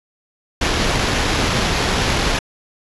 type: noise with sample-and-hold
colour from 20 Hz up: pink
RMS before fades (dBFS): -18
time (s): 0.61-2.39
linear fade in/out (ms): 5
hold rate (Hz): 8820
effects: resampled to 24000 Hz